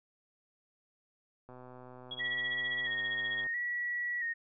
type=click train; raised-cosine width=1 ms; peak=-37 dBFS; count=250; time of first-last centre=1.49-3.466 s; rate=126 Hz
type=tone with tremolo; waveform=sine; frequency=3322 Hz; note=G#7; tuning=in tune; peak=-36 dBFS; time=2.11-3.44 s; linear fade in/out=2 ms; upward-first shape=sine; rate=15 Hz; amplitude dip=95%
type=tone with vibrato; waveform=sine; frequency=1895 Hz; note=A#6; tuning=28 cents sharp; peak=-32 dBFS; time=2.19-4.34 s; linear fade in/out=20 ms; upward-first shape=square; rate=0.74 Hz; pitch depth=36 cents each way
effects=none